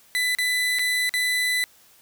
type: tone with dropouts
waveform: 30% pulse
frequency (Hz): 1996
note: B6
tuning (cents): +18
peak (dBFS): -18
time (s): 0.15-1.64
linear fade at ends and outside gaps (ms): 0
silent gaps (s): 0.35-0.386 / 0.787-0.793 / 1.093-1.139
effects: white hiss -55 dBFS RMS until 2.01 s